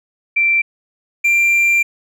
sine / triangle tone pair in turn, 2349 / 2371 Hz, D7 / D7, 0 / +16 cents, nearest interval unison, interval 16 cents, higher second, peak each -11 / -9 dBFS, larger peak second, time 0.36-0.62 / 1.24-1.83 s, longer second, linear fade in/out 10 ms, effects none

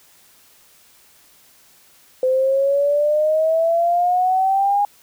sine exponential sweep, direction up, 511 to 822 Hz, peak -14 dBFS, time 2.23-4.85 s, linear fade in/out 2 ms, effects white hiss -52 dBFS RMS until 5.02 s

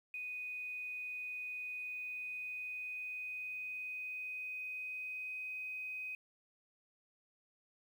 sine tone with pitch glide, 2489 to 2511 Hz, D#7 to D#7, 0 to +15 cents, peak -40 dBFS, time 0.14-6.15 s, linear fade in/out 2 ms, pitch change +15 cents, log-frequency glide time 1.72-5.55 s, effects 11-bit

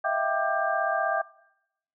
sine tone cluster, 642 / 678 / 777 / 1187 / 1590 Hz, E5 / E5 / G5 / D6 / G6, -46 / +49 / -16 / +18 / +24 cents, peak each -30 dBFS, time 0.04-1.22 s, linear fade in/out 10 ms, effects noise-tail reverb RT60 0.8 s tail -20 dB re dry

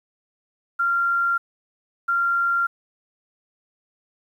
sine tone pair in turn, 1384 / 1384 Hz, F6 / F6, -16 / -16 cents, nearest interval unison, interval 0 cents, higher neither, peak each -18 dBFS, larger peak neither, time 0.79-1.38 / 2.08-2.67 s, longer neither, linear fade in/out 10 ms, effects 9-bit

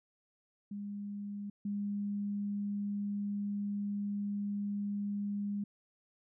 sine tone pair in turn, 203.4 / 203.4 Hz, G#3 / G#3, -36 / -36 cents, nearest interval unison, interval 0 cents, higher neither, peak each -38 / -33 dBFS, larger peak second, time 0.71-1.5 / 1.65-5.64 s, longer second, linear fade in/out 5 ms, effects none

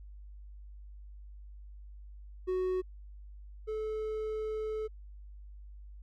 triangle tone pair in turn, 370 / 433.7 Hz, F#4 / A4, 0 / -25 cents, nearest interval minor third, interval 275 cents, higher second, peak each -27 / -31 dBFS, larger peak first, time 2.47-2.82 / 3.67-4.88 s, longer second, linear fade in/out 20 ms, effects added 50 Hz sine -46 dBFS peak until 6.02 s

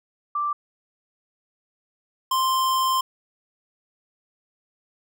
sine / square tone pair in turn, 1174.7 / 1046.5 Hz, D6 / C6, 0 / 0 cents, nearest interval major second, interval 200 cents, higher first, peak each -22 / -20 dBFS, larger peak second, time 0.35-0.53 / 2.31-3.01 s, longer second, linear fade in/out 5 ms, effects none

